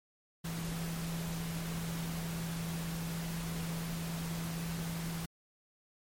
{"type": "tone in noise", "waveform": "sine", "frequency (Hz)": 166.3, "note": "E3", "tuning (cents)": 16, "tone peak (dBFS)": -36, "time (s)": [0.44, 5.26], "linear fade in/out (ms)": 10, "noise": "pink", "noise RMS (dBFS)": -43, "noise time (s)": [0.44, 5.26], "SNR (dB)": 4, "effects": ["MP3 64 kbps"]}